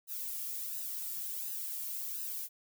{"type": "noise with flanger", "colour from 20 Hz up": "violet", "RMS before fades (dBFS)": -39, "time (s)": [0.07, 2.49], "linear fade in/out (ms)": 50, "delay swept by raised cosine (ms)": [0.89, 1.99], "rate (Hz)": 1.4, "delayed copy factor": -0.75, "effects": []}